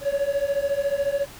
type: beating tone pair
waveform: triangle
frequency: 554.4 / 568.4 Hz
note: C#5 / C#5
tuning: 0 / +43 cents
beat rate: 14 Hz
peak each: -23 / -22 dBFS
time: 0.01-1.27 s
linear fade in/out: 50 ms
effects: pink hiss -43 dBFS RMS until 1.39 s